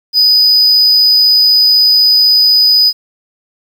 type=tone; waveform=triangle; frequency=4978 Hz; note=D#8; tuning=in tune; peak=-4 dBFS; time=0.13-2.93 s; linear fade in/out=50 ms; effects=7-bit